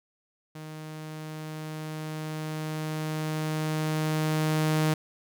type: tone with level ramp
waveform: sawtooth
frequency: 155.56 Hz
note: D#3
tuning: in tune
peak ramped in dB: -35 to -18 dBFS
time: 0.55-4.94 s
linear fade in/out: 5 ms
effects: none